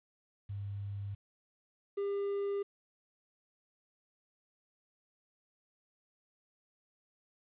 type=tone pair in turn; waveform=sine / triangle; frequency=100.4 / 400.8 Hz; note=G2 / G4; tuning=+42 / +38 cents; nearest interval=2 octaves; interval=2396 cents; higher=second; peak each=-37 / -30 dBFS; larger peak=second; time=0.49-1.15 / 1.97-2.63 s; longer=neither; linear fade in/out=10 ms; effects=resampled to 8000 Hz + 11-bit